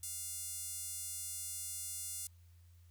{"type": "tone with high-pass filter", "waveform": "sawtooth", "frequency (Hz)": 700, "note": "F5", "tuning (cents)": 4, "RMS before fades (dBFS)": -43, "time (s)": [0.03, 2.27], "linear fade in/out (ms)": 2, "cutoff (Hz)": 8400, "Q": 1.5, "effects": ["added 86 Hz sine -58 dBFS peak until 2.9 s", "white hiss -74 dBFS RMS until 2.9 s"]}